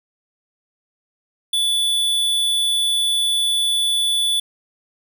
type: tone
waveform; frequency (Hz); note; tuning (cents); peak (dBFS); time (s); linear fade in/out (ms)
square; 3464; A7; -28; -17; 1.53-4.4; 5
effects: none